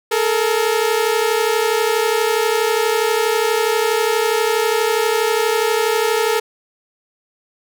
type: tone pair together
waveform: sawtooth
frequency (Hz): 428.7 / 461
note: A4 / A#4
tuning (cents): -45 / -19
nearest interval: minor second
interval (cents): 126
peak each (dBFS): -14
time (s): 0.11-6.4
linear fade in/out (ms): 10
effects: none